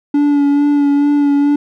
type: tone with vibrato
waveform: triangle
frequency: 287.2 Hz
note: D4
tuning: 39 cents flat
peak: -7 dBFS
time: 0.14-1.56 s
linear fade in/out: 5 ms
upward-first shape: sine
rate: 2.3 Hz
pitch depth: 21 cents each way
effects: none